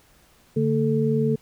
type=tone cluster; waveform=sine; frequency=143.9 / 224.5 / 439.1 Hz; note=D3 / A3 / A4; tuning=-35 / +35 / -4 cents; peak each=-23 dBFS; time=0.56-1.36 s; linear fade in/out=10 ms; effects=pink hiss -57 dBFS RMS until 1.41 s